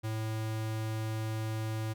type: tone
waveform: square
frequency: 110 Hz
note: A2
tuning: in tune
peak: -33 dBFS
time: 0.03-1.94 s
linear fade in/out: 20 ms
effects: none